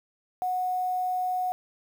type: tone with quantisation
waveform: sine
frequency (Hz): 734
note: F#5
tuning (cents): -14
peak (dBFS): -25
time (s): 0.42-1.52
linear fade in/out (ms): 0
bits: 8
effects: none